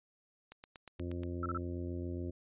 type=click train; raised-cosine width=0.2 ms; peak=-31 dBFS; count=7; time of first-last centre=0.52-1.234 s; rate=8.4 Hz
type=harmonic tone; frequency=87.31 Hz; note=F2; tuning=in tune; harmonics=1 / 2 / 3 / 4 / 5 / 6 / 7; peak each=-39 / -48 / -43 / -43 / -57 / -52 / -55 dBFS; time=0.99-2.31 s; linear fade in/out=10 ms
type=tone bursts; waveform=sine; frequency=1327 Hz; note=E6; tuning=11 cents sharp; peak=-35 dBFS; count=3; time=1.43-1.575 s; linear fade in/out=2 ms; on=29 ms; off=29 ms
effects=resampled to 8000 Hz